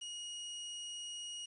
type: tone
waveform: sawtooth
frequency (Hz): 2886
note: F#7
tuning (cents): -44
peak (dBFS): -39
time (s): 0.01-1.46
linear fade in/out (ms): 10
effects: resampled to 22050 Hz + 11-bit